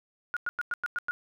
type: tone bursts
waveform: sine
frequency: 1433 Hz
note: F6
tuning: 44 cents sharp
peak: -27 dBFS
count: 7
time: 0.34-1.11 s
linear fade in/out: 0 ms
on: 26 ms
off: 98 ms
effects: none